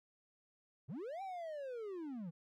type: linear two-way sweep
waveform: triangle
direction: up then down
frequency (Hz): 103.83 to 792 to 154.1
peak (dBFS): -40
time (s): 0.88-2.31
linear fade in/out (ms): 20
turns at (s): 1.22
effects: none